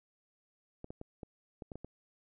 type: clicks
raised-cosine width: 2 ms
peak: -30 dBFS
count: 8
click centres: 0.844 / 0.905 / 1.014 / 1.232 / 1.622 / 1.718 / 1.756 / 1.846 s
effects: none